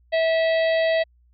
harmonic tone with a mistuned harmonic, 651 Hz, E5, 22 cents flat, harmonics 1 / 3 / 4 / 5 / 6 / 7, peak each -18 / -27 / -34 / -36 / -36 / -40 dBFS, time 0.12-1.04 s, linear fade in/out 20 ms, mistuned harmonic 6, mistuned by -21 cents, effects added 60 Hz sine -55 dBFS peak until 1.33 s

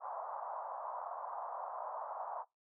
white band-pass noise, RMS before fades -43 dBFS, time 0-2.45 s, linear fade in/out 50 ms, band 620 to 1100 Hz, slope 48 dB/octave, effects noise-tail reverb RT60 0.2 s tail -23 dB re dry

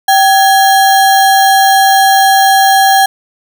sine tone with sample-and-hold, 777 Hz, G5, 16 cents flat, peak -4 dBFS, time 0.08-3.06 s, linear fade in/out 5 ms, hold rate 2450 Hz, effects none

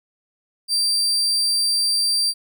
35% pulse tone, 4699 Hz, D8, in tune, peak -16 dBFS, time 0.68-2.34 s, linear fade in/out 50 ms, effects none

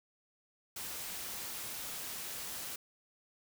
white noise, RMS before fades -42 dBFS, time 0.76-2.76 s, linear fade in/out 5 ms, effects none

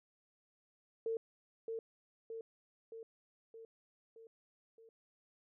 sine tone with echo, 451.9 Hz, A4, 46 cents sharp, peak -34 dBFS, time 1.06-1.17 s, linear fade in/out 2 ms, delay 620 ms, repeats 6, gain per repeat -4 dB, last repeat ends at 4.89 s, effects none

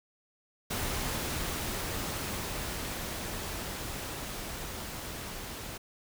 pink noise with level ramp, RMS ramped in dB -33 to -41 dBFS, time 0.7-5.78 s, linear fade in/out 10 ms, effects none

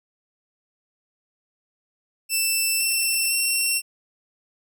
10% pulse tone with pitch steps, 2663 / 2691 / 2719 Hz, E7 / E7 / F7, +17 / +35 / -47 cents, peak -12 dBFS, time 2.29-3.82 s, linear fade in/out 50 ms, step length 510 ms, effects none

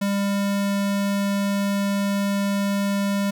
square tone, 199.9 Hz, G3, 34 cents sharp, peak -21 dBFS, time 0.01-3.31 s, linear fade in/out 10 ms, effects none

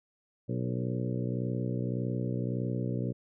harmonic tone with a mistuned harmonic, 61.74 Hz, B1, in tune, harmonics 2 / 3 / 4 / 5 / 6 / 7 / 8 / 9, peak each -32 / -36 / -38 / -40 / -42 / -43 / -44 / -45 dBFS, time 0.48-3.13 s, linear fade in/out 20 ms, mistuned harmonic 7, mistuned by +30 cents, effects none

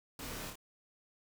pink noise with echo, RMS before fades -45 dBFS, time 0.19-0.5 s, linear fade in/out 2 ms, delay 28 ms, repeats 2, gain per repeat -3 dB, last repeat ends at 0.556 s, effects none

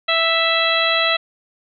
harmonic tone, 659.3 Hz, E5, in tune, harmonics 1 / 2 / 3 / 4 / 5 / 6, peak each -22 / -22 / -22 / -22 / -22 / -22 dBFS, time 0.08-1.17 s, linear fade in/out 10 ms, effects none

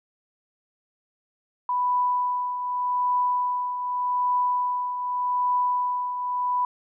sine tone with tremolo, 990 Hz, B5, 4 cents sharp, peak -19 dBFS, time 1.69-6.65 s, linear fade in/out 2 ms, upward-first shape triangle, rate 0.84 Hz, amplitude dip 60%, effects none

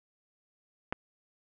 clicks, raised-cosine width 0.5 ms, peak -16 / -29 dBFS, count 2, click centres 0.925 / 0.929 s, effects none

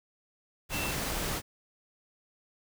sine tone in noise, 2679 Hz, E7, 27 cents sharp, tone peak -36 dBFS, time 0.7-0.94 s, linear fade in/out 50 ms, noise pink, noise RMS -33 dBFS, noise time 0.69-1.42 s, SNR -6 dB, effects none

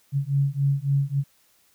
sine beating tone pair, 137.8 / 141.4 Hz, C#3 / C#3, -10 / +35 cents, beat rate 3.6 Hz, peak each -23 / -23 dBFS, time 0.12-1.24 s, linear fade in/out 50 ms, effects white hiss -62 dBFS RMS until 1.74 s

